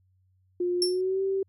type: tone with pitch glide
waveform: sine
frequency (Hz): 355.2 to 387.3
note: F4 to G4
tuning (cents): +29 to -21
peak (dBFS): -24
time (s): 0.6-1.43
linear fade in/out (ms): 5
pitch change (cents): +150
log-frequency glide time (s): 0.8-1.22
type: tone with exponential decay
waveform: 35% pulse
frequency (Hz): 5420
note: E8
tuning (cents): +47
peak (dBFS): -18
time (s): 0.82-1.01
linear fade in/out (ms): 1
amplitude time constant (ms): 40
effects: added 93 Hz sine -63 dBFS peak until 1.48 s